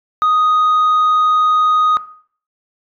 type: tone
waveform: sine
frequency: 1246 Hz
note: D#6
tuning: 2 cents sharp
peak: -8 dBFS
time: 0.22-1.97 s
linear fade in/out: 0 ms
effects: noise-tail reverb RT60 0.5 s tail -17 dB re dry + tanh soft clip ceiling -9 dBFS